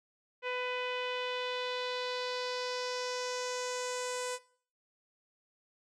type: tone with low-pass filter sweep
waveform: sawtooth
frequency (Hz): 499.1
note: B4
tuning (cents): +18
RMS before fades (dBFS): -36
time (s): 0.42-4.39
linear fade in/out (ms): 50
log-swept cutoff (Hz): 2500 to 8400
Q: 2.8
effects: noise-tail reverb RT60 0.5 s tail -20 dB re dry